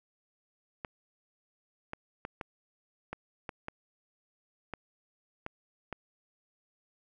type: clicks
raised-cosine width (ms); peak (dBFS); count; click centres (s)
0.5; -22; 10; 0.848 / 1.934 / 2.251 / 2.412 / 3.13 / 3.492 / 3.684 / 4.737 / 5.464 / 5.927
effects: none